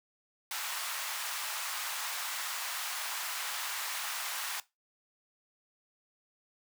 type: high-pass noise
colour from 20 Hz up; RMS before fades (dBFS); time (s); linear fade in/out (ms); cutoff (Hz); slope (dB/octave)
pink; -37; 0.51-4.6; 2; 900; 24
effects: noise-tail reverb RT60 0.2 s tail -18 dB re dry